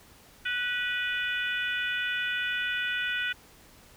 harmonic tone with a mistuned harmonic, 493.9 Hz, B4, in tune, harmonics 3 / 4 / 5 / 6 / 7, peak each -30 / -36 / -34 / -36 / -40 dBFS, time 0.45-3.33 s, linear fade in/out 10 ms, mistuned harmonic 4, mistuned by -32 cents, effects pink hiss -55 dBFS RMS until 3.96 s

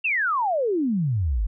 sine exponential sweep, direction down, 2794 to 44.78 Hz, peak -20 dBFS, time 0.04-1.47 s, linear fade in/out 10 ms, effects none

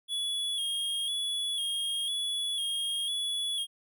square tone with vibrato, 3323 Hz, G#7, in tune, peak -30 dBFS, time 0.08-3.67 s, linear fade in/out 50 ms, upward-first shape square, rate 1 Hz, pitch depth 39 cents each way, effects none

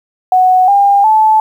sine tone with pitch steps, 740 / 802.3 / 869.9 Hz, F#5 / G5 / A5, 0 / +40 / -20 cents, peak -5 dBFS, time 0.32-1.4 s, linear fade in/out 2 ms, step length 360 ms, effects 7-bit

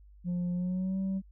sine tone with pitch glide, 176.8 to 191.69 Hz, F3 to G3, +22 to -38 cents, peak -26 dBFS, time 0.24-1.22 s, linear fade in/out 50 ms, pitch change +140 cents, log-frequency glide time 0.53-0.98 s, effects tanh soft clip ceiling -28 dBFS + added 50 Hz sine -52 dBFS peak until 1.31 s

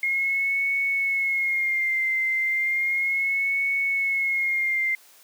sine tone with vibrato, 2146 Hz, C7, 43 cents sharp, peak -21 dBFS, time 0.03-4.95 s, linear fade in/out 2 ms, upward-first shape sine, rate 0.34 Hz, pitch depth 54 cents each way, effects white hiss -53 dBFS RMS until 5.23 s + high-pass 400 Hz 12 dB/octave

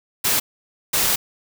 white noise bursts at uneven times, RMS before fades -19 dBFS, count 2, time 0.24-0.4 / 0.93-1.16 s, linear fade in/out 10 ms, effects none

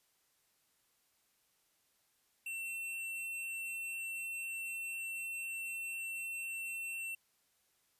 sine tone with tanh clipping, 2701 Hz, E7, 42 cents sharp, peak -40 dBFS, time 2.46-7.15 s, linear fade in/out 5 ms, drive 17 dB, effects white hiss -75 dBFS RMS until 7.99 s + resampled to 32000 Hz

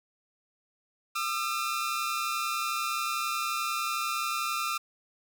sawtooth tone pair together, 1212 / 1343.2 Hz, D#6 / E6, -46 / +32 cents, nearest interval major second, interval 178 cents, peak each -28 dBFS, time 1.15-4.78 s, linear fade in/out 10 ms, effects none

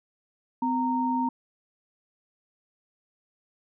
sine tone pair together, 254.4 / 925.1 Hz, C4 / A#5, -48 / -13 cents, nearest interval octave + minor seventh, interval 2235 cents, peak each -26 dBFS, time 0.62-1.29 s, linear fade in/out 5 ms, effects none

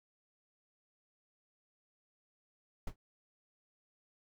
brown noise with exponential decay, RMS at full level -32 dBFS, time 2.87-2.96 s, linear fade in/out 5 ms, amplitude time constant 18 ms, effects none

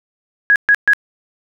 sine tone bursts, 1661.2 Hz, G#6, in tune, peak -7 dBFS, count 3, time 0.5-0.934 s, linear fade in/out 0 ms, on 58 ms, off 130 ms, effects none

